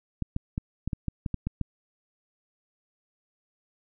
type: clicks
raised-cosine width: 5 ms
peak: -16 dBFS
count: 10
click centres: 0.223 / 0.364 / 0.579 / 0.876 / 0.932 / 1.083 / 1.262 / 1.343 / 1.47 / 1.613 s
effects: none

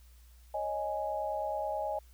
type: chord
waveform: sine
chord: C# suspended second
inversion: none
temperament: just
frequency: 554.4 / 623.7 / 831.5 Hz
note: C#5 / D#5 / G#5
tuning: 0 / +4 / +2 cents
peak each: -39 / -35 / -35 dBFS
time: 0.54-1.99 s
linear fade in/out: 5 ms
effects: added 60 Hz sine -54 dBFS peak until 2.13 s + white hiss -66 dBFS RMS until 2.13 s

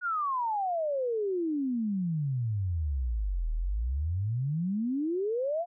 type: exponential two-way sweep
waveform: sine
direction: down then up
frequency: 1476 to 38 to 717 Hz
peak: -27 dBFS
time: 0.01-5.66 s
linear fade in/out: 50 ms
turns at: 3.52 s
effects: none

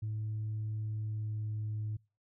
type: tone with pitch glide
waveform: sine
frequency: 108 to 107.25 Hz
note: A2 to A2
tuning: -32 to -44 cents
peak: -32 dBFS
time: 0.02-1.97 s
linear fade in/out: 10 ms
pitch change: -12 cents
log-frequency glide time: 0.86-1.5 s
effects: noise-tail reverb RT60 0.3 s tail -25 dB re dry + tanh soft clip ceiling -31 dBFS

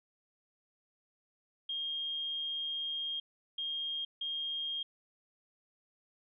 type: tone bursts at uneven times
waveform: sine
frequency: 3228 Hz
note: G#7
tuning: 50 cents flat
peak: -34 dBFS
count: 3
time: 1.69-3.2 / 3.58-4.05 / 4.21-4.83 s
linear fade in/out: 5 ms
effects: none

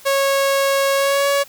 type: tone with pitch glide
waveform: sawtooth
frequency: 550 to 561.9 Hz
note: C#5 to C#5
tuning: -14 to +23 cents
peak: -11 dBFS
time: 0.05-1.44 s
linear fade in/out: 20 ms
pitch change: +37 cents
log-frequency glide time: 0.95-1.27 s
effects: white hiss -44 dBFS RMS until 1.48 s

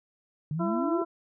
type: exponential sweep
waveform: sine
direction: up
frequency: 144.8 to 392 Hz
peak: -28 dBFS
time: 0.51-1.02 s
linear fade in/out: 2 ms
type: harmonic tone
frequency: 336 Hz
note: E4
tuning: 33 cents sharp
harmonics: 1 / 2 / 3 / 4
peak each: -30 / -33 / -35 / -36 dBFS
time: 0.59-1.05 s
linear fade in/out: 20 ms
effects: none

